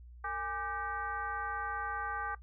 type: tone with frequency modulation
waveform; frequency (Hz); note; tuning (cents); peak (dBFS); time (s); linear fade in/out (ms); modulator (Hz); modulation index
sine; 1185; D6; +15; -34; 0.24-2.35; 5; 365; 1.3
effects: noise-tail reverb RT60 0.1 s tail -17 dB re dry + added 60 Hz sine -49 dBFS peak until 2.42 s